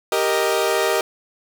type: chord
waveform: sawtooth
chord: Eb major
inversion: first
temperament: equal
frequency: 392 / 466.2 / 622.3 Hz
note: G4 / Bb4 / Eb5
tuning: 0 / 0 / 0 cents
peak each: -18 dBFS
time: 0.12-1.01 s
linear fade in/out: 2 ms
effects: none